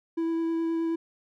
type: tone with vibrato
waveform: triangle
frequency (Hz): 329.6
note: E4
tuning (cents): 0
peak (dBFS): -23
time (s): 0.17-0.96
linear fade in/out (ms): 10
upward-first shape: sine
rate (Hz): 9.5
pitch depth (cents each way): 9
effects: none